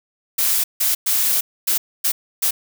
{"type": "noise bursts at uneven times", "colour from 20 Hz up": "blue", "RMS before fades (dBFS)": -18, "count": 6, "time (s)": [[0.38, 0.64], [0.8, 0.95], [1.06, 1.41], [1.67, 1.78], [2.04, 2.12], [2.42, 2.51]], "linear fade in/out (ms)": 10, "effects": []}